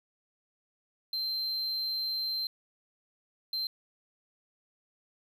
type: tone bursts at uneven times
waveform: triangle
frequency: 4125 Hz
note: C8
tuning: 25 cents flat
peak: -29 dBFS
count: 2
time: 1.13-2.47 / 3.53-3.67 s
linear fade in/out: 2 ms
effects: none